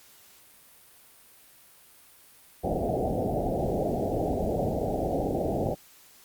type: low-pass noise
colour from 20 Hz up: white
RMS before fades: -28 dBFS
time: 2.63-5.75 s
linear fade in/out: 20 ms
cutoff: 770 Hz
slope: 96 dB/octave
effects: white hiss -55 dBFS RMS until 6.24 s + Opus 48 kbps